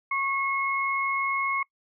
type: tone pair together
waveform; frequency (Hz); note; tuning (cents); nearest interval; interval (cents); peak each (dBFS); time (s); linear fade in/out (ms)
sine; 1098.7 / 2171; C#6 / C#7; -16 / -37; octave; 1179; -27; 0.11-1.63; 5
effects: noise-tail reverb RT60 0.1 s tail -24 dB re dry